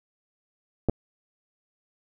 clicks, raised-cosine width 2 ms, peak -10 dBFS, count 2, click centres 0.887 / 0.896 s, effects none

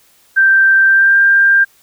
sine tone with pitch glide, 1568 to 1591.7 Hz, G6 to G6, 0 to +26 cents, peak -6 dBFS, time 0.36-1.65 s, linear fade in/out 20 ms, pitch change +26 cents, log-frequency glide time 0.86-1.18 s, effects white hiss -51 dBFS RMS until 1.82 s

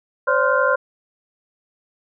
sine tone cluster, 520 / 572 / 1042 / 1406 / 1539 Hz, C5 / D5 / C6 / F6 / G6, -11 / -46 / -7 / +11 / -32 cents, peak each -20 / -21 / -21 / -20 / -26 dBFS, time 0.27-0.76 s, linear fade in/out 10 ms, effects none

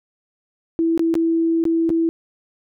sine tone with dropouts, 329.6 Hz, E4, in tune, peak -15 dBFS, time 0.79-2.09 s, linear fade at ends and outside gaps 0 ms, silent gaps 0.977-0.994 / 1.141-1.153 / 1.64-1.653 / 1.893-1.902 s, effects none

